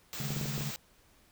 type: band-stop noise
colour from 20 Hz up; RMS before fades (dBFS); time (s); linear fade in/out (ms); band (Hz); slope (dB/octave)
white; -40; 0.13-0.76; 0; 8200 to 14000; 96
type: chord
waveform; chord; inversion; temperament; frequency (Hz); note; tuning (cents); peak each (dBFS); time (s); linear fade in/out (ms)
triangle; C# suspended second; none; equal with one note detuned; 138.59 / 155.56 / 212.3; C#3 / D#3 / G#3; 0 / 0 / +38; -34 / -39 / -40; 0.2-0.71; 2
type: clicks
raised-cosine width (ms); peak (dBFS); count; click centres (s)
2; -27; 6; 0.305 / 0.367 / 0.413 / 0.457 / 0.579 / 0.609
effects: pink hiss -64 dBFS RMS until 1.31 s